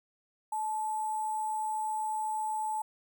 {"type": "tone with sample-and-hold", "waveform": "sine", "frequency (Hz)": 866, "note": "A5", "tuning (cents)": -28, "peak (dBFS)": -30, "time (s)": [0.52, 2.82], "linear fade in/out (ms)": 5, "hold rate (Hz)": 8820, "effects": []}